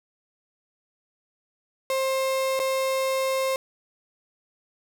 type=tone with dropouts; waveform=35% pulse; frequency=530 Hz; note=C5; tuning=22 cents sharp; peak=-21 dBFS; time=1.9-3.56 s; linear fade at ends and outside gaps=1 ms; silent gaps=2.593-2.599 s; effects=none